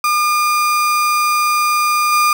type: tone with level steps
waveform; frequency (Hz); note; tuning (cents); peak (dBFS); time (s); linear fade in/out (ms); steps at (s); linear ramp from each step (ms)
35% pulse; 1209; D6; +50; -11 / -9; 0.04-2.33; 2; 2.12; 5
effects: none